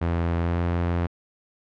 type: tone with pitch glide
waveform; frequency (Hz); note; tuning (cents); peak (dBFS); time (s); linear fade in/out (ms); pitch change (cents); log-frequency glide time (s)
sawtooth; 84.7 to 86.38; E2 to F2; +48 to -18; -18; 0.01-1.07; 10; +34; 0.4-0.61
effects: low-pass 2000 Hz 12 dB/octave